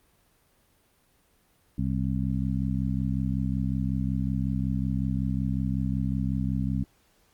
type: harmonic tone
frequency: 65.41 Hz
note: C2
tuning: in tune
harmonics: 1 / 2 / 3 / 4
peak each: -31 / -29 / -29 / -33 dBFS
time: 1.78-6.84 s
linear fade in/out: 5 ms
effects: pink hiss -65 dBFS RMS until 7.33 s + Opus 32 kbps